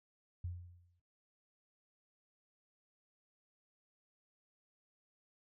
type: tone with exponential decay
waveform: sine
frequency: 88 Hz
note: F2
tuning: 14 cents sharp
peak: -36 dBFS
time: 0.44-1 s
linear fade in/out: 5 ms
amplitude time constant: 120 ms
effects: noise-tail reverb RT60 0.9 s tail -24 dB re dry